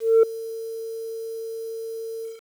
sine tone with ADSR envelope, 451.7 Hz, A4, 45 cents sharp, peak -8 dBFS, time 0-2.41 s, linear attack 230 ms, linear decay 5 ms, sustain -21 dB, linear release 160 ms, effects tanh soft clip ceiling -10 dBFS + 8-bit

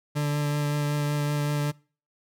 40% pulse tone with vibrato, 146.83 Hz, D3, in tune, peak -23 dBFS, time 0.15-1.72 s, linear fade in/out 20 ms, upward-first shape triangle, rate 5.3 Hz, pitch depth 14 cents each way, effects noise-tail reverb RT60 0.4 s tail -24 dB re dry

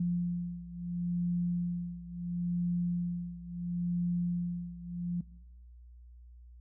sine beating tone pair, 174.61 / 175.34 Hz, F3 / F3, 0 / +7 cents, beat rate 0.73 Hz, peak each -32 / -35 dBFS, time 0-5.21 s, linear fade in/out 5 ms, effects noise-tail reverb RT60 1.0 s tail -22 dB re dry + added 60 Hz sine -50 dBFS peak until 6.6 s

